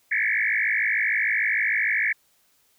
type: tone with frequency modulation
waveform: sine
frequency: 1975.5 Hz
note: B6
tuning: in tune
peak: -20 dBFS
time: 0.11-2.13 s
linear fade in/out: 10 ms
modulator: 53.3 Hz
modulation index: 5.7
effects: white hiss -64 dBFS RMS until 2.78 s